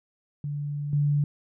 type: tone with level steps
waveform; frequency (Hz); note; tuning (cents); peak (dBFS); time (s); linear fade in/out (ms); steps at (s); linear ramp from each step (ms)
sine; 145.4; D3; -17; -28 / -20; 0.44-1.24; 2; 0.93; 2
effects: none